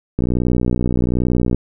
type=click train; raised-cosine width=3 ms; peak=-5 dBFS; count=84; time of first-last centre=0.19-1.546 s; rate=61.2 Hz; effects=none